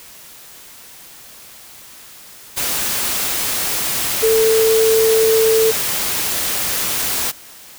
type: tone in noise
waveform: sine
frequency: 444.4 Hz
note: A4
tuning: 17 cents sharp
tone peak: -11 dBFS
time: 4.22-5.72 s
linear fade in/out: 20 ms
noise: white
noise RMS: -20 dBFS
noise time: 2.56-7.32 s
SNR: +6 dB
effects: white hiss -40 dBFS RMS until 7.78 s